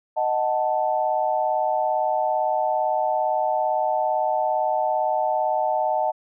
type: chord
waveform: sine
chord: D# diminished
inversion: none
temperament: equal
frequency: 622.3 / 740 / 880 Hz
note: D#5 / F#5 / A5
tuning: 0 / 0 / 0 cents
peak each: -24 dBFS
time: 0.16-6.12 s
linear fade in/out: 20 ms
effects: none